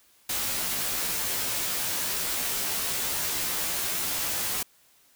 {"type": "noise with comb filter", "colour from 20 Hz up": "white", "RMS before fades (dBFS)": -29, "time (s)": [0.29, 4.63], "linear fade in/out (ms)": 5, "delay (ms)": 14, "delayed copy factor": -0.85, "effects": ["white hiss -61 dBFS RMS until 5.15 s"]}